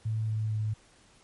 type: tone with pitch steps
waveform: sine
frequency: 110 / 108.86 / 107.74 Hz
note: A2 / A2 / A2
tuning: 0 / -18 / -36 cents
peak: -27 dBFS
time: 0.05-0.74 s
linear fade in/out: 10 ms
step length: 230 ms
effects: pink hiss -60 dBFS RMS until 1.23 s + MP3 48 kbps